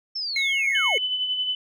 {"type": "linear sweep", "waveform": "sine", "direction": "down", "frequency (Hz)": [5420, 369.8], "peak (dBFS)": -26, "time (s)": [0.15, 0.98], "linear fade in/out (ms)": 10}
{"type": "tone", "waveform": "triangle", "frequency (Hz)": 2181, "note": "C#7", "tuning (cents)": -29, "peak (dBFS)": -20, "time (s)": [0.36, 0.98], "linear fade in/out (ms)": 2}
{"type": "tone with tremolo", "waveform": "sine", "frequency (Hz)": 3010, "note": "F#7", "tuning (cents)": 29, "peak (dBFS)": -21, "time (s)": [0.75, 1.55], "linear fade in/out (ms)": 2, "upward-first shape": "sine", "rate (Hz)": 11, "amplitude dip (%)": 45}
{"effects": []}